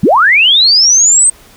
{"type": "linear sweep", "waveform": "sine", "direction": "up", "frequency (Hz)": [130.81, 8420], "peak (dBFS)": -4, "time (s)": [0.03, 1.3], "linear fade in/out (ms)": 5, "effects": ["pink hiss -41 dBFS RMS until 1.56 s"]}